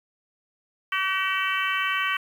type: harmonic tone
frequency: 381.4 Hz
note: G4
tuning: 47 cents flat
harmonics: 3 / 4 / 5 / 6 / 7 / 8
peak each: -28 / -29 / -30 / -31 / -31 / -32 dBFS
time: 0.92-2.17 s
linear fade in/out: 5 ms
effects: 8-bit